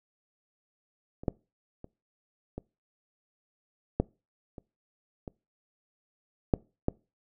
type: clicks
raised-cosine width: 2 ms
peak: -30 / -12 / -29 / -23 / -10 / -29 / -25 / -8 / -12 dBFS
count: 9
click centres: 1.235 / 1.282 / 1.844 / 2.58 / 4 / 4.582 / 5.278 / 6.538 / 6.884 s
effects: noise-tail reverb RT60 0.3 s tail -24 dB re dry